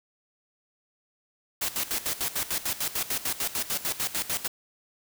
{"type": "noise with tremolo", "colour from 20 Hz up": "white", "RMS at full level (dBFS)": -28, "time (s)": [1.61, 4.48], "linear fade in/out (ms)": 10, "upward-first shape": "square", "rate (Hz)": 6.7, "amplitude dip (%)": 80, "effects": []}